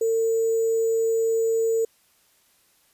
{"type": "tone with sample-and-hold", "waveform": "sine", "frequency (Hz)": 451.8, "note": "A4", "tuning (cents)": 46, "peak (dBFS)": -19, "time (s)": [0.01, 1.85], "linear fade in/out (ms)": 5, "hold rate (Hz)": 7350, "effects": ["white hiss -62 dBFS RMS until 2.93 s", "resampled to 32000 Hz"]}